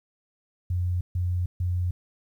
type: tone bursts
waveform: sine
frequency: 89.3 Hz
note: F2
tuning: 39 cents sharp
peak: -23 dBFS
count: 3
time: 0.7-1.91 s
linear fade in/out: 5 ms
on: 310 ms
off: 140 ms
effects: 10-bit

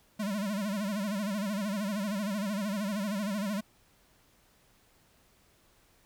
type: tone with vibrato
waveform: square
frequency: 203.4 Hz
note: G#3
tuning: 36 cents flat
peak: -31 dBFS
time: 0.19-3.61 s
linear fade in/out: 10 ms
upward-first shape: sine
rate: 13 Hz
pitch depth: 120 cents each way
effects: pink hiss -65 dBFS RMS until 6.05 s

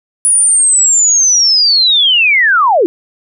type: linear sweep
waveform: sine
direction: down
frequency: 9860 to 311.1 Hz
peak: -6 dBFS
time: 0.25-2.86 s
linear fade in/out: 0 ms
effects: none

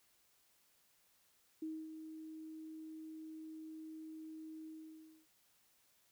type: tone with ADSR envelope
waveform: sine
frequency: 316 Hz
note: D#4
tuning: 27 cents sharp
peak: -39 dBFS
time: 1.62-5.27 s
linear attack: 5 ms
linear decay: 250 ms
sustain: -8 dB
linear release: 610 ms
effects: white hiss -73 dBFS RMS until 6.11 s

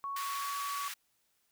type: tone with pitch glide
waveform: sine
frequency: 1112 to 1131.4 Hz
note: C#6 to C#6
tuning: +5 to +35 cents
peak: -35 dBFS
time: 0.04-0.88 s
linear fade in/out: 0 ms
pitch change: +30 cents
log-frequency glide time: 0.23-0.58 s
type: high-pass noise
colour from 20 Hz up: pink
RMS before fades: -42 dBFS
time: 0.16-0.94 s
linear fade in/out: 5 ms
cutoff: 1300 Hz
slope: 24 dB/octave
effects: white hiss -75 dBFS RMS until 1.51 s

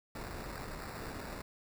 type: noise with sample-and-hold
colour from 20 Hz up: pink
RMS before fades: -43 dBFS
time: 0.15-1.42 s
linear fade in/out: 5 ms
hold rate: 3150 Hz
effects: none

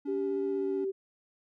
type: tone with vibrato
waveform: triangle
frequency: 282.7 Hz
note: C#4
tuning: 34 cents sharp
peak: -33 dBFS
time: 0.05-0.85 s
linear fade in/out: 10 ms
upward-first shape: square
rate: 16 Hz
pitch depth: 15 cents each way
type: tone with pitch glide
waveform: sine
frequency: 392 to 387.1 Hz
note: G4 to G4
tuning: 0 to -22 cents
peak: -29 dBFS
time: 0.07-0.92 s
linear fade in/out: 20 ms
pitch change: -22 cents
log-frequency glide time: 0.51-0.68 s
effects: none

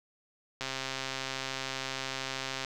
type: click train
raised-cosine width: 0.2 ms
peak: -17 dBFS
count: 272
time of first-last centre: 0.61-2.648 s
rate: 133 Hz
effects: none

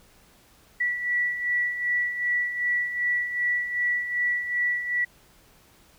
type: beating tone pair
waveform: sine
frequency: 1949 / 1951.6 Hz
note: B6 / B6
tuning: -23 / -21 cents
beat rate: 2.6 Hz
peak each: -31 / -24 dBFS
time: 0.8-5.05 s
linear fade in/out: 10 ms
effects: pink hiss -57 dBFS RMS until 5.98 s

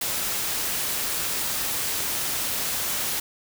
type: noise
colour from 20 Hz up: white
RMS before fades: -27 dBFS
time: 0.01-3.2 s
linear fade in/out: 5 ms
effects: none

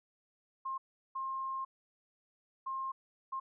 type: tone bursts at uneven times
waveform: sine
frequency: 1064 Hz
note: C6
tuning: 29 cents sharp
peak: -35 dBFS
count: 4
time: 0.65-0.78 / 1.15-1.65 / 2.66-2.92 / 3.32-3.4 s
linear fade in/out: 10 ms
effects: none

